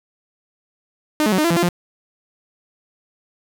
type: tone with pitch steps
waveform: sawtooth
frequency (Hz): 304.7 / 213.7 / 186.9 / 305.8 / 339.2 / 169.8 / 345 / 175.1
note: D#4 / G#3 / F#3 / D#4 / E4 / F3 / F4 / F3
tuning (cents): -36 / +50 / +18 / -30 / +50 / -48 / -21 / +5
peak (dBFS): -11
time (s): 1.2-1.688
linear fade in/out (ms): 0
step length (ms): 61
effects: 8-bit